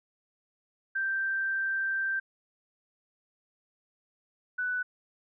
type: tone pair in turn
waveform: sine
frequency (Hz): 1568 / 1490.8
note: G6 / F#6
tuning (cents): 0 / +13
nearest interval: minor second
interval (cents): 87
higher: first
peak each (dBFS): -27 / -28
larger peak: first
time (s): 0.95-2.2 / 4.58-4.83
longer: first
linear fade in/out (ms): 10
effects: none